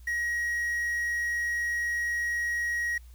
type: tone with quantisation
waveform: triangle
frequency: 1896 Hz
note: A#6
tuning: 29 cents sharp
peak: -25 dBFS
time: 0.07-2.98 s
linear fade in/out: 5 ms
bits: 8
effects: added 60 Hz sine -46 dBFS peak until 3.14 s + white hiss -63 dBFS RMS until 3.14 s